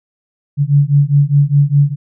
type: beating tone pair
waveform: sine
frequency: 140.7 / 145.6 Hz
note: C#3 / D3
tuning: +26 / -15 cents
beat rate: 4.9 Hz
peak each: -11 dBFS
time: 0.57-1.96 s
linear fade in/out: 50 ms
effects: none